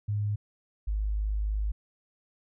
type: tone pair in turn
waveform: sine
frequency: 103.83 / 51.91 Hz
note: G#2 / G#1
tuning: 0 / 0 cents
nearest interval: octave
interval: 1200 cents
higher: first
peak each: -26 dBFS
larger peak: neither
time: 0.08-0.36 / 0.87-1.72 s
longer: second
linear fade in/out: 10 ms
effects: none